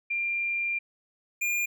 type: tone pair in turn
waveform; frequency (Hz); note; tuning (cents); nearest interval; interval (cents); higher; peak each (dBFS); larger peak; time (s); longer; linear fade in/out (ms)
sine / square; 2386 / 2412; D7 / D7; +27 / +46; unison; 19; second; -26; neither; 0.1-0.79 / 1.41-1.66; first; 10
effects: none